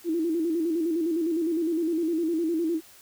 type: tone with vibrato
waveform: sine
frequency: 329.6 Hz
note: E4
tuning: in tune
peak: -23 dBFS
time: 0.04-2.81 s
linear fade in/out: 50 ms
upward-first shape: square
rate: 9.8 Hz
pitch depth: 71 cents each way
effects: white hiss -52 dBFS RMS until 3.01 s